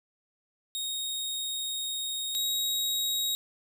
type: tone pair in turn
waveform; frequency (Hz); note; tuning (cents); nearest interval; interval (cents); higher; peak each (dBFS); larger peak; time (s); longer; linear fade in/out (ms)
sawtooth; 3734 / 3795; A#7 / A#7; +2 / +30; unison; 28; second; -28 / -24; second; 0.75-2.35 / 2.35-3.35; first; 0
effects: 10-bit